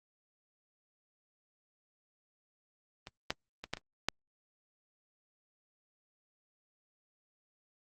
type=clicks; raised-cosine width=0.2 ms; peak=-26 / -13 / -23 / -15 / -26 / -11 dBFS; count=6; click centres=3.071 / 3.305 / 3.64 / 3.736 / 3.771 / 4.086 s; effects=Opus 32 kbps